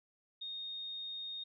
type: tone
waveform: sine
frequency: 3700 Hz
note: A#7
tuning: 14 cents flat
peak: -40 dBFS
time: 0.41-1.44 s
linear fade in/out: 10 ms
effects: none